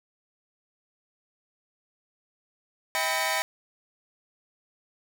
sawtooth tone cluster, 641 / 791 / 993 / 1829 / 2248 Hz, E5 / G5 / B5 / A#6 / C#7, -49 / +15 / +9 / -33 / +24 cents, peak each -28 dBFS, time 2.95-3.42 s, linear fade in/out 0 ms, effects 9-bit

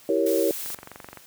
sine chord, E diminished seventh, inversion none, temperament equal, 329.6 / 392 / 466.2 / 554.4 Hz, E4 / G4 / Bb4 / Db5, 0 / 0 / 0 / 0 cents, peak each -25 dBFS, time 0.09-0.51 s, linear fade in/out 2 ms
blue noise, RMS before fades -33 dBFS, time 0.26-0.75 s, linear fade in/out 5 ms
click train, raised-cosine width 0.5 ms, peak -24 dBFS, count 13, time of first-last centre 0.66-1.173 s, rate 23.4 Hz
effects white hiss -51 dBFS RMS until 1.26 s + high-pass 60 Hz 12 dB/octave

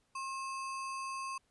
sine tone with sample-and-hold, 1073 Hz, C6, 43 cents sharp, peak -37 dBFS, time 0.15-1.38 s, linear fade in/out 5 ms, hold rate 3675 Hz, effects pink hiss -75 dBFS RMS until 1.5 s + resampled to 24000 Hz

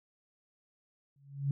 sine tone with exponential growth, 139.6 Hz, C#3, 13 cents sharp, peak -25 dBFS, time 1.16-1.51 s, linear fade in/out 2 ms, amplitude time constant 74 ms, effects none

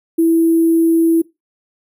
sine tone with sample-and-hold, 329.6 Hz, E4, in tune, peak -9 dBFS, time 0.18-1.22 s, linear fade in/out 10 ms, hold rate 11025 Hz, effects noise-tail reverb RT60 0.2 s tail -20 dB re dry

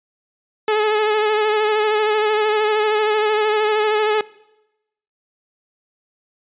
sawtooth tone with vibrato, 427.2 Hz, G#4, 49 cents sharp, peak -11 dBFS, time 0.68-4.21 s, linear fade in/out 2 ms, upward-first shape sine, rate 13 Hz, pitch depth 33 cents each way, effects noise-tail reverb RT60 0.9 s tail -20 dB re dry + resampled to 8000 Hz

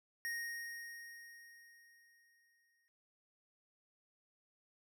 square tone with exponential decay, 1864.7 Hz, A#6, in tune, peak -38 dBFS, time 0.25-2.88 s, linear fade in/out 0 ms, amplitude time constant 570 ms, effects none

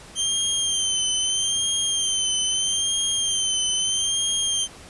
20% pulse tone with vibrato, 3136 Hz, G7, in tune, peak -15 dBFS, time 0.15-4.68 s, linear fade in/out 50 ms, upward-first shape sine, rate 0.78 Hz, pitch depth 53 cents each way, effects pink hiss -44 dBFS RMS until 4.89 s + resampled to 24000 Hz

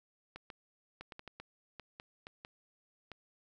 clicks, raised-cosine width 0.3 ms, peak -30 dBFS, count 12, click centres 0.36 / 0.502 / 1.01 / 1.122 / 1.194 / 1.277 / 1.4 / 1.797 / 1.999 / 2.269 / 2.449 / 3.117 s, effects none

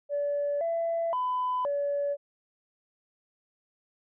sine tone with pitch steps, 576 / 669 / 1003 / 571 Hz, D5 / E5 / B5 / D5, -34 / +25 / +26 / -49 cents, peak -25 dBFS, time 0.09-2.17 s, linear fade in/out 50 ms, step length 520 ms, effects tanh soft clip ceiling -22 dBFS

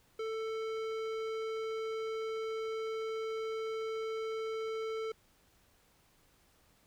sine tone with tanh clipping, 443.1 Hz, A4, 12 cents sharp, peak -37 dBFS, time 0.19-5.12 s, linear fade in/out 5 ms, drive 17 dB, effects pink hiss -68 dBFS RMS until 6.86 s

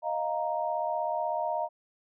sine chord, Eb suspended second, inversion none, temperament equal, 622.3 / 698.5 / 932.3 Hz, Eb5 / F5 / Bb5, 0 / 0 / 0 cents, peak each -32 dBFS, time 0.02-1.69 s, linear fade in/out 50 ms, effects none

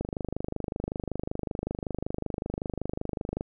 click train, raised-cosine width 2 ms, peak -17 dBFS, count 87, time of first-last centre 0.01-3.409 s, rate 25.3 Hz, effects none

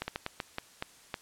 slowing click train, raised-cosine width 0.3 ms, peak -17 dBFS, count 8, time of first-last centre 0.02-1.142 s, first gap 60 ms, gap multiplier 1.32, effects white hiss -57 dBFS RMS until 1.21 s + low-pass 10000 Hz 12 dB/octave

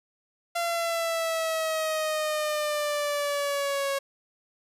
sawtooth exponential sweep, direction down, 687 to 550 Hz, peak -22 dBFS, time 0.55-3.99 s, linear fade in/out 10 ms, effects resampled to 32000 Hz

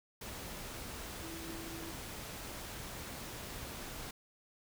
sine tone in noise, 329.6 Hz, E4, in tune, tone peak -46 dBFS, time 1.23-1.92 s, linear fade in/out 5 ms, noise pink, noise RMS -45 dBFS, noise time 0.21-4.11 s, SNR -4 dB, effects none

